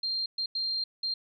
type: tone bursts at uneven times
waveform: sine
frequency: 4186 Hz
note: C8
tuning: in tune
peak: -28 dBFS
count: 4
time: 0.03-0.26 / 0.38-0.46 / 0.55-0.84 / 1.03-1.14 s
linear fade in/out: 5 ms
effects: none